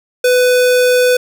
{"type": "tone", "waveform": "square", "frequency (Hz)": 498.6, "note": "B4", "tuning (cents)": 16, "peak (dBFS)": -9, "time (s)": [0.24, 1.17], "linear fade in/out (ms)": 5, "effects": []}